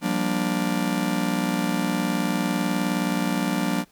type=chord; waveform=45% pulse; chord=G minor seventh; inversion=third; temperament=just; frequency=176.4 / 196 / 235.2 / 294 Hz; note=F3 / G3 / Bb3 / D4; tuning=+18 / 0 / +16 / +2 cents; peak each=-28 dBFS; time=0.01-3.85 s; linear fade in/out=50 ms; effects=pink hiss -59 dBFS RMS until 3.91 s